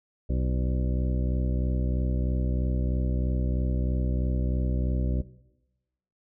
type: harmonic tone with a mistuned harmonic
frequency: 63.1 Hz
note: B1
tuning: 38 cents sharp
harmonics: 1 / 2 / 3 / 4 / 5 / 6 / 8 / 9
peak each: -25 / -31 / -35 / -37 / -39 / -41 / -43 / -44 dBFS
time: 0.29-5.22 s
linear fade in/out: 10 ms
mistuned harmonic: 9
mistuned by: +64 cents
effects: noise-tail reverb RT60 1.0 s tail -18 dB re dry